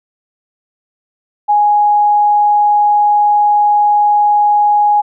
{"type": "tone", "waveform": "sine", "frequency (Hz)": 830.6, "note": "G#5", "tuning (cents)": 0, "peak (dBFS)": -7, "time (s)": [1.48, 5.02], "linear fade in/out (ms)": 20, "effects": []}